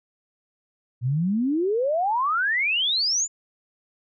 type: exponential sweep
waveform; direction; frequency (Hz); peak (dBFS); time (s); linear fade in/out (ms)
sine; up; 115.9 to 7240; -20; 1.01-3.28; 50
effects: none